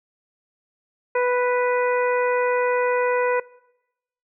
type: harmonic tone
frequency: 493.9 Hz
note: B4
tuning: in tune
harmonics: 1 / 2 / 3 / 4 / 5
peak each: -19 / -25 / -29 / -31 / -33 dBFS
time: 1.15-3.4 s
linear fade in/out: 5 ms
effects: noise-tail reverb RT60 0.9 s tail -22 dB re dry